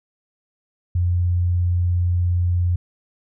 sine tone, 88.3 Hz, F2, 20 cents sharp, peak -16 dBFS, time 0.95-2.76 s, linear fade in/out 5 ms, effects none

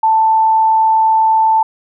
sine tone, 884 Hz, A5, 8 cents sharp, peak -8 dBFS, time 0.03-1.63 s, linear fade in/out 5 ms, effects none

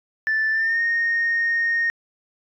sine tone with pitch glide, 1760 to 1851.8 Hz, A6 to A#6, 0 to -12 cents, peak -17 dBFS, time 0.27-1.9 s, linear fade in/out 0 ms, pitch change +88 cents, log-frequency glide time 0.51-0.81 s, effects tanh soft clip ceiling -15 dBFS

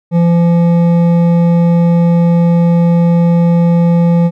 sine tone with hard clipping, 170.7 Hz, F3, 39 cents flat, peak -8 dBFS, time 0.11-4.31 s, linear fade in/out 50 ms, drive 9 dB, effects none

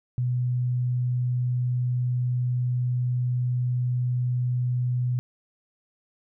sine tone, 124.1 Hz, B2, 9 cents sharp, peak -22 dBFS, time 0.18-5.19 s, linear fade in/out 0 ms, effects none

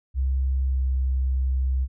sine tone with pitch glide, 66 to 65.2 Hz, C2 to C2, +16 to -5 cents, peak -20 dBFS, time 0.14-1.88 s, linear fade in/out 50 ms, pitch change -21 cents, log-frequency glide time 0.67-0.8 s, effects none

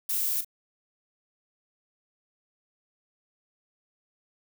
violet noise with echo, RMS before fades -28 dBFS, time 0.09-0.41 s, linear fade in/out 5 ms, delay 37 ms, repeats 1, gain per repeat -11 dB, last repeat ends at 0.447 s, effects none

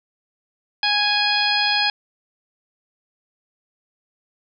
harmonic tone with a mistuned harmonic, 829 Hz, G#5, 3 cents flat, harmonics 1 / 2 / 3 / 4 / 5 / 6, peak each -24 / -24 / -24 / -24 / -24 / -24 dBFS, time 0.83-1.9 s, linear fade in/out 2 ms, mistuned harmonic 5, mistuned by +28 cents, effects none

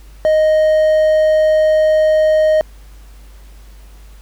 triangle tone, 622 Hz, D#5, 1 cent flat, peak -7 dBFS, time 0.25-2.61 s, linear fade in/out 0 ms, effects added 50 Hz sine -36 dBFS peak until 4.21 s + pink hiss -49 dBFS RMS until 4.21 s

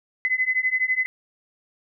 sine beating tone pair, 2022 / 2034 Hz, B6 / C7, +40 / -50 cents, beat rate 12 Hz, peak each -23 dBFS, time 0.25-1.06 s, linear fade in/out 0 ms, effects none

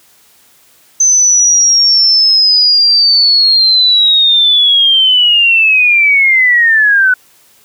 sine linear sweep, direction down, 6170 to 1480 Hz, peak -5 dBFS, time 1-7.14 s, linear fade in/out 5 ms, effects white hiss -47 dBFS RMS until 7.64 s + high-pass 60 Hz 12 dB/octave

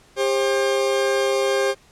40% pulse tone pair together, 399.5 / 533.3 Hz, G4 / C5, +33 / +33 cents, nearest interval perfect fourth, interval 500 cents, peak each -20 dBFS, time 0.16-1.75 s, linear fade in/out 50 ms, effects pink hiss -53 dBFS RMS until 1.91 s + low-pass 9000 Hz 12 dB/octave

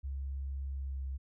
sine tone with pitch glide, 68.1 to 66.93 Hz, C#2 to C2, -30 to +40 cents, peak -35 dBFS, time 0.03-1.18 s, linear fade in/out 20 ms, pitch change -30 cents, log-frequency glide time 0.71-1.06 s, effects none

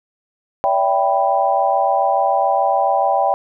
sine chord, E minor seventh, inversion third, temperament equal with one note detuned, 572.3 / 659.3 / 784 / 987.8 Hz, D5 / E5 / G5 / B5, -45 / 0 / 0 / 0 cents, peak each -20 / -20 / -16 / -22 dBFS, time 0.64-3.34 s, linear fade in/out 0 ms, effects none

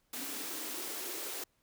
white noise with high-pass filter sweep, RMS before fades -40 dBFS, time 0.13-1.44 s, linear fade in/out 5 ms, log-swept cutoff 260 to 390 Hz, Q 4.3, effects pink hiss -75 dBFS RMS until 1.62 s

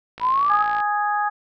click train, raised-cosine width 0.3 ms, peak -20 dBFS, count 36, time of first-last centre 0.18-0.803 s, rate 56.2 Hz
sine linear sweep, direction up, 969 to 1296 Hz, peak -16 dBFS, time 0.2-0.65 s, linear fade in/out 50 ms
harmonic tone, 415.3 Hz, G#4, in tune, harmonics 2 / 3 / 4, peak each -21 / -25 / -27 dBFS, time 0.49-1.3 s, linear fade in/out 20 ms
effects none

